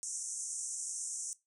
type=band-pass noise; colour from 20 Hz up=white; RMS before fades=-40 dBFS; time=0.03-1.33 s; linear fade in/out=0 ms; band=5800 to 9400 Hz; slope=96 dB/octave; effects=noise-tail reverb RT60 0.2 s tail -18 dB re dry